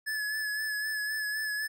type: tone with vibrato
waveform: square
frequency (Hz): 1717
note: A6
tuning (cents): -43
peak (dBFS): -31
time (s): 0.06-1.68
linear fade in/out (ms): 20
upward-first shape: sine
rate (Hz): 3.9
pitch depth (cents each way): 30
effects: none